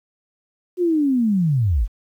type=linear sweep; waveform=sine; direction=down; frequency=367.5 to 37.89 Hz; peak=-15 dBFS; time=0.77-1.88 s; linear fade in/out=50 ms; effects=9-bit